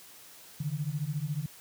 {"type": "beating tone pair", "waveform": "sine", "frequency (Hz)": [141.6, 155.6], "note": ["C#3", "D#3"], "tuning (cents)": [37, 0], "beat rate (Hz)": 14, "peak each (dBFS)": [-33, -33], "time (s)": [0.6, 1.46], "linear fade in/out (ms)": 5, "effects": ["white hiss -52 dBFS RMS until 1.6 s", "high-pass 60 Hz 12 dB/octave"]}